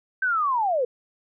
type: linear sweep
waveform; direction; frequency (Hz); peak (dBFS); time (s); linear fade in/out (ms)
sine; down; 1568 to 466.2; -20; 0.22-0.85; 5
effects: none